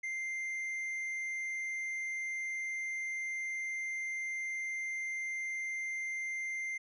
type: tone with tanh clipping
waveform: sine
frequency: 2093 Hz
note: C7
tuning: in tune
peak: -36 dBFS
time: 0.03-6.78 s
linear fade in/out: 10 ms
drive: 5 dB
effects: none